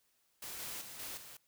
white noise with level steps, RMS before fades -45 / -43 / -49 / -44 / -52 dBFS, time 0.42-1.37 s, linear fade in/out 5 ms, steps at 0.59 / 0.81 / 0.99 / 1.17 s, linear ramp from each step 5 ms, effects white hiss -75 dBFS RMS until 1.47 s

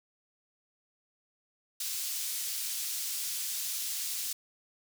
pink high-pass noise, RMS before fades -35 dBFS, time 1.8-4.33 s, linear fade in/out 5 ms, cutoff 4900 Hz, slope 12 dB/octave, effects none

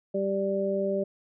harmonic tone, 196 Hz, G3, in tune, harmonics 1 / 2 / 3, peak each -31 / -29 / -28 dBFS, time 0.14-1.04 s, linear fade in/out 10 ms, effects none

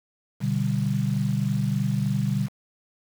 sine chord, G major, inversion first, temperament equal, 123.47 / 146.83 / 196 Hz, B2 / D3 / G3, 0 / 0 / 0 cents, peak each -26 dBFS, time 0.4-2.49 s, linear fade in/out 50 ms, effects 7-bit

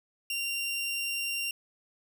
sawtooth tone, 2770 Hz, F7, 15 cents flat, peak -27 dBFS, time 0.3-1.51 s, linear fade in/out 2 ms, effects none

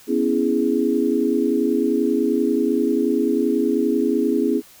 sine chord, C# minor seventh, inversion third, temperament equal, 246.9 / 277.2 / 329.6 / 415.3 Hz, B3 / C#4 / E4 / G#4, 0 / 0 / 0 / 0 cents, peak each -22 dBFS, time 0.07-4.62 s, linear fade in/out 50 ms, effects white hiss -48 dBFS RMS until 4.8 s

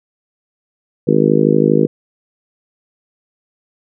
harmonic tone, 52.5 Hz, G#1, 19 cents sharp, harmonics 3 / 4 / 5 / 6 / 7 / 8 / 9, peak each -17 / -17 / -17 / -17 / -17 / -17 / -17 dBFS, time 1.07-1.87 s, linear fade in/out 10 ms, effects none

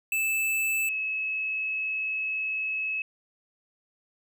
square / sine tone pair in turn, 2630 / 2582 Hz, E7 / E7, -5 / -37 cents, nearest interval unison, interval 32 cents, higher first, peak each -25 / -27 dBFS, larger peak first, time 0.12-0.89 / 0.89-3.02 s, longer second, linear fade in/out 2 ms, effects none

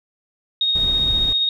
sine tone with tremolo, 3729 Hz, A#7, in tune, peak -15 dBFS, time 0.61-1.49 s, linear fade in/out 2 ms, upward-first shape sine, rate 15 Hz, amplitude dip 25%
brown noise, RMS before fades -27 dBFS, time 0.75-1.33 s, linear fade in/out 5 ms
effects none

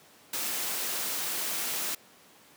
white noise, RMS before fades -32 dBFS, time 0.33-1.95 s, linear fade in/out 5 ms, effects pink hiss -56 dBFS RMS until 2.56 s + high-pass 200 Hz 12 dB/octave

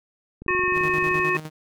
click train, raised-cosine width 3 ms, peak -25 dBFS, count 19, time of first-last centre 0.42-1.199 s, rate 23.1 Hz
harmonic tone, 363.8 Hz, F#4, 29 cents flat, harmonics 1 / 3 / 5 / 7, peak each -25 / -25 / -25 / -25 dBFS, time 0.48-1.37 s, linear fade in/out 2 ms
sawtooth tone with tremolo, 155.56 Hz, D#3, in tune, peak -25 dBFS, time 0.73-1.5 s, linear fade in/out 50 ms, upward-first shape square, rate 9.7 Hz, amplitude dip 65%
effects none

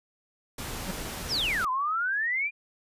pink noise, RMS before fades -36 dBFS, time 0.58-1.65 s, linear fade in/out 5 ms
square tone with exponential growth, 187.4 Hz, F#3, 22 cents sharp, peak -29 dBFS, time 0.79-0.91 s, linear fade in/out 5 ms, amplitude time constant 24 ms
sine exponential two-way sweep, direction down then up, 6110 to 1000 to 2442 Hz, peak -25 dBFS, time 1.28-2.51 s, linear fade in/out 50 ms, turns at 1.7 s
effects resampled to 32000 Hz

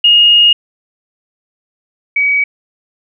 sine tone pair in turn, 2858 / 2268 Hz, F7 / C#7, +39 / +39 cents, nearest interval major third, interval 400 cents, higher first, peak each -4 / -9 dBFS, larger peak first, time 0.04-0.53 / 2.16-2.44 s, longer first, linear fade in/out 5 ms, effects none

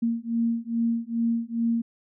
sine beating tone pair, 230.3 / 232.7 Hz, A#3 / A#3, -21 / -3 cents, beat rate 2.4 Hz, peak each -26 dBFS, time 0.02-1.82 s, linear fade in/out 10 ms, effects none

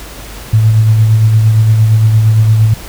sine tone with tremolo, 109.8 Hz, A2, 3 cents flat, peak -3 dBFS, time 0.53-2.74 s, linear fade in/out 5 ms, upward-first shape sine, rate 8.7 Hz, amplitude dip 35%, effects added 50 Hz sine -30 dBFS peak until 2.88 s + pink hiss -30 dBFS RMS until 2.88 s

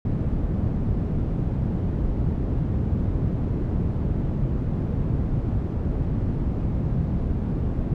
white low-pass noise, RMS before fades -24 dBFS, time 0.05-7.94 s, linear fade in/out 2 ms, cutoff 150 Hz, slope 12 dB/octave, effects none

